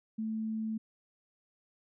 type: tone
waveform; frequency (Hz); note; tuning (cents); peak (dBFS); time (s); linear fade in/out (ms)
sine; 220; A3; 0; -32; 0.18-0.78; 10
effects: none